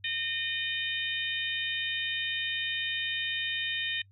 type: harmonic tone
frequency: 612 Hz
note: D#5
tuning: 29 cents flat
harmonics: 3 / 4 / 5 / 6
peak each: -35 / -35 / -35 / -35 dBFS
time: 0.04-4.02 s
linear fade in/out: 5 ms
effects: noise-tail reverb RT60 0.1 s tail -25 dB re dry + added 98 Hz sine -56 dBFS peak until 4.11 s